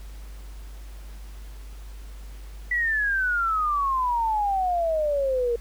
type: exponential sweep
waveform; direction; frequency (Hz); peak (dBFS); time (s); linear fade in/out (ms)
sine; down; 1975.5 to 464.4; -21; 2.71-5.56; 5
effects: added 50 Hz sine -37 dBFS peak until 5.6 s + pink hiss -52 dBFS RMS until 5.6 s

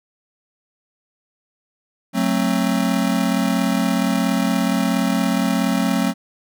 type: chord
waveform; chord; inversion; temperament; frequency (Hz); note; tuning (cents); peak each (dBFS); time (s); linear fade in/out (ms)
square; F# diminished; none; just; 185 / 222 / 266.4; F#3 / A3 / C4; 0 / +16 / +31; -22; 2.13-6.14; 50
effects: none

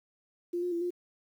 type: tone with pitch steps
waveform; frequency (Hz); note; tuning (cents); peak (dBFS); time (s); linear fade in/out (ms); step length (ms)
sine; 348.8 / 356.1 / 340.7 / 353.7; F4 / F4 / F4 / F4; -2 / +34 / -43 / +22; -29; 0.53-0.906; 10; 94
effects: 10-bit

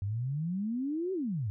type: exponential two-way sweep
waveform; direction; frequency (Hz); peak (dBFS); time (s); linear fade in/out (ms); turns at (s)
sine; up then down; 95.2 to 390 to 95.2; -30; 0.02-1.5; 0; 1.13
effects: none

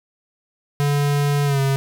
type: tone with pitch glide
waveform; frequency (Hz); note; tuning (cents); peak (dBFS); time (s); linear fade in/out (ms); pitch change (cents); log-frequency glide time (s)
square; 143.9 to 136.45; D3 to C#3; -35 to -27; -17; 0.8-1.76; 0; -92; 1.45-1.6
effects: none

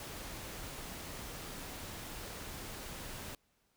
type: noise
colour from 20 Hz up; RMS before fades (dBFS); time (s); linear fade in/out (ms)
pink; -45; 0-3.35; 2
effects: pink hiss -75 dBFS RMS until 3.76 s

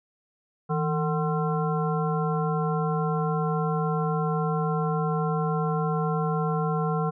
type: harmonic tone with a mistuned harmonic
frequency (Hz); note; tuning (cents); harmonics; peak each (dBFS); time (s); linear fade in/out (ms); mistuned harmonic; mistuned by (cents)
150.2; D3; +39; 1 / 3 / 5 / 7 / 9; -25 / -30 / -32 / -33 / -35; 0.69-7.11; 20; 1; +130
effects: none

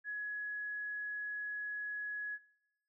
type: tone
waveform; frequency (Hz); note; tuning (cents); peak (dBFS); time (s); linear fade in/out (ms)
sine; 1682; G#6; +22; -37; 0.04-2.39; 50
effects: noise-tail reverb RT60 0.8 s tail -21 dB re dry

